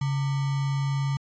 sine tone with sample-and-hold, 138.59 Hz, C#3, in tune, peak -23 dBFS, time 0.01-1.17 s, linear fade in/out 5 ms, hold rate 1050 Hz, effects resampled to 16000 Hz

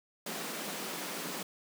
pink high-pass noise, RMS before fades -39 dBFS, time 0.26-1.43 s, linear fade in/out 5 ms, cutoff 160 Hz, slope 96 dB/octave, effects none

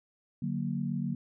sine chord, D augmented, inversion none, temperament equal, 146.83 / 185 / 233.1 Hz, D3 / F#3 / A#3, 0 / 0 / 0 cents, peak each -34 dBFS, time 0.42-1.15 s, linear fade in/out 5 ms, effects none

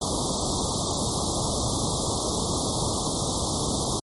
pink band-stop noise, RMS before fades -25 dBFS, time 0.01-4 s, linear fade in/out 10 ms, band 1200 to 3400 Hz, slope 96 dB/octave, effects high-pass 60 Hz 12 dB/octave + MP3 48 kbps

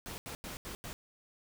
pink noise bursts at uneven times, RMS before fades -43 dBFS, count 5, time 0.06-0.18 / 0.26-0.35 / 0.44-0.57 / 0.65-0.75 / 0.84-0.93 s, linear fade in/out 0 ms, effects none

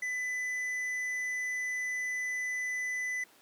sine tone with tanh clipping, 2000 Hz, B6, 21 cents sharp, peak -33 dBFS, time 0.02-3.24 s, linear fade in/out 5 ms, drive 8 dB, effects pink hiss -60 dBFS RMS until 3.41 s + high-pass 300 Hz 12 dB/octave

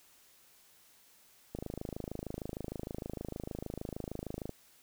click train, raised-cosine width 2 ms, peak -25 dBFS, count 79, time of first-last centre 1.55-4.493 s, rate 26.5 Hz, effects white hiss -63 dBFS RMS until 4.82 s

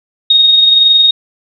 sine tone with amplitude modulation, 3729 Hz, A#7, in tune, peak -3 dBFS, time 0.3-1.11 s, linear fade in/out 5 ms, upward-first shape sine, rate 21.6 Hz, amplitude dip 35%, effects none

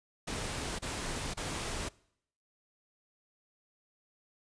pink noise bursts, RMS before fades -37 dBFS, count 3, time 0.27-1.89 s, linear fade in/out 10 ms, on 520 ms, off 30 ms, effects noise-tail reverb RT60 0.7 s tail -23 dB re dry + resampled to 22050 Hz

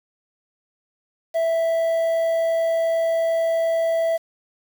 triangle tone with quantisation, 659.3 Hz, E5, in tune, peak -16 dBFS, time 1.34-4.18 s, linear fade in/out 20 ms, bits 7, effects none

